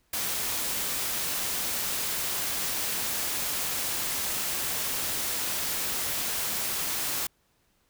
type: noise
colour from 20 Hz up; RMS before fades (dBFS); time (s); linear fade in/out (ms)
white; -30; 0.13-7.27; 5
effects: pink hiss -69 dBFS RMS until 7.89 s

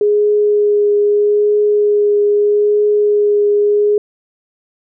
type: tone with vibrato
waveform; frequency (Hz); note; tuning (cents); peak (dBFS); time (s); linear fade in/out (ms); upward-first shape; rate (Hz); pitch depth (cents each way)
sine; 414.8; G#4; -2; -9; 0.01-3.98; 2; triangle; 0.79; 13
effects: none

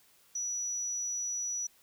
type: tone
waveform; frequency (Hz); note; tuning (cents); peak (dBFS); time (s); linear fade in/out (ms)
sine; 5880; F#8; -12; -32; 0.35-1.67; 5
effects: white hiss -64 dBFS RMS until 1.82 s

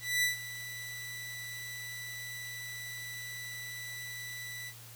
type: tone with ADSR envelope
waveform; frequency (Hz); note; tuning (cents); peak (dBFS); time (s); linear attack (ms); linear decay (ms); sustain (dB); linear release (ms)
sawtooth; 1975.5; B6; 0; -22; 0-4.74; 230; 130; -15; 66
effects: added 116 Hz sine -52 dBFS peak until 4.95 s + white hiss -52 dBFS RMS until 4.95 s

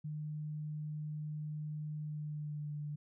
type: tone with pitch glide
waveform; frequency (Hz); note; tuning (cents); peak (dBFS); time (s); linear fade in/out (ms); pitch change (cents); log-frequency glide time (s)
sine; 151.7 to 148.24; D#3 to D3; -44 to +17; -38; 0.04-2.96; 10; -39; 2-2.73
effects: none

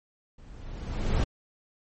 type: noise with level ramp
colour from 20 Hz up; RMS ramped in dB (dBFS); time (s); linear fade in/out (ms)
brown; -50 to -21; 0.38-1.24; 5
effects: MP3 32 kbps

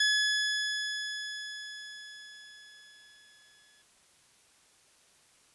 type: tone with exponential decay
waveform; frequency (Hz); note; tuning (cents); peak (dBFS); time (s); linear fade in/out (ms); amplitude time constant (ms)
20% pulse; 1700; G#6; +40; -18; 0-3.82; 5; 830
effects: white hiss -63 dBFS RMS until 5.54 s + resampled to 24000 Hz

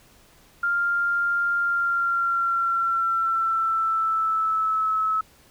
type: tone with pitch glide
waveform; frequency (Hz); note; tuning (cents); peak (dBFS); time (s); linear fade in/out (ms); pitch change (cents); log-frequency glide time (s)
sine; 1396.9 to 1295.8; F6 to E6; 0 to -30; -20; 0.63-5.21; 5; -130; 1.6-4.94
effects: pink hiss -55 dBFS RMS until 5.5 s

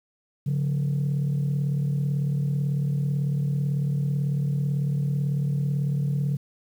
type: tone pair together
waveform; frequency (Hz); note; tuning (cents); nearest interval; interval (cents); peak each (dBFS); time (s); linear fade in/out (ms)
sine; 141.3 / 179.37; C#3 / F3; +34 / +47; major third; 413; -21 / -28; 0.46-6.37; 10
effects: tanh soft clip ceiling -19 dBFS + 9-bit

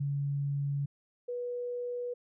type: tone pair in turn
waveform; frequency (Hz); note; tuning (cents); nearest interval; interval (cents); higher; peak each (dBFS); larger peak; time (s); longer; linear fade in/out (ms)
sine; 141.4 / 487.9; C#3 / B4; +35 / -21; octave + major sixth; 2144; second; -29 / -33; first; 0-0.86 / 1.28-2.14; neither; 10
effects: none

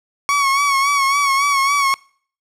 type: tone with vibrato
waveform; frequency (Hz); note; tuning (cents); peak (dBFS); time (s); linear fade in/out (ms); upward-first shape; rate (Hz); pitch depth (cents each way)
30% pulse; 1115; C#6; +10; -11; 0.29-1.94; 0; sine; 3.6; 50
effects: noise-tail reverb RT60 0.5 s tail -24 dB re dry + low-pass 10000 Hz 12 dB/octave

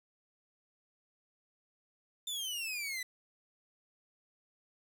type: exponential sweep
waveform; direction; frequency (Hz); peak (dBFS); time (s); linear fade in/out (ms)
sawtooth; down; 3595 to 1975.5; -33; 2.27-3.03; 5
effects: 10-bit

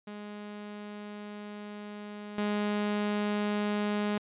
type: tone with level steps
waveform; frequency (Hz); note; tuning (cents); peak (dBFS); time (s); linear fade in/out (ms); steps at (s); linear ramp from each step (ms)
sawtooth; 207.7; G#3; 0; -36 / -24; 0.07-4.18; 5; 2.38; 2
effects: resampled to 8000 Hz

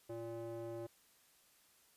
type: tone with band-pass filter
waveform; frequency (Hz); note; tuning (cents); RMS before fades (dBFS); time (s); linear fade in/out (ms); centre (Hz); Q
square; 115.7; A#2; -13; -45; 0.09-0.87; 10; 460; 3.7
effects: white hiss -69 dBFS RMS until 1.96 s + resampled to 32000 Hz

